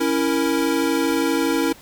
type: chord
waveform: square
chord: A# diminished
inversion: first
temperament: equal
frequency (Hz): 277.2 / 329.6 / 466.2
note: C#4 / E4 / A#4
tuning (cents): 0 / 0 / 0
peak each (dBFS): -23 / -22 / -25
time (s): 0-1.73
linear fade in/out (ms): 10
effects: pink hiss -46 dBFS RMS until 1.81 s